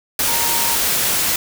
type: tone in noise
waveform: sine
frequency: 932.3 Hz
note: A#5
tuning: in tune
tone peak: -25 dBFS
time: 0.28-0.75 s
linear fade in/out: 2 ms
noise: white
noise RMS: -18 dBFS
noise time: 0.19-1.36 s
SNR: -10 dB
effects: none